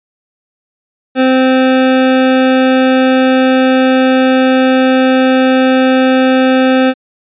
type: tone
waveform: 25% pulse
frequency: 259.9 Hz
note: C4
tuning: 11 cents flat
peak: -3 dBFS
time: 1.15-6.94 s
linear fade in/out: 50 ms
effects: resampled to 8000 Hz